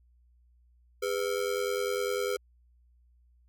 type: ring-modulated tone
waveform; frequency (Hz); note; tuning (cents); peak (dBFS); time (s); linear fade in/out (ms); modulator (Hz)
square; 452.7; A4; +49; -26; 1.02-2.37; 10; 45
effects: added 60 Hz sine -60 dBFS peak until 3.48 s